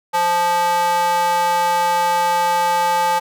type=tone with high-pass filter; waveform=square; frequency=174.61 Hz; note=F3; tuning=in tune; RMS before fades=-17 dBFS; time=0.13-3.2 s; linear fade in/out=20 ms; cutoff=780 Hz; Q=5.9; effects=none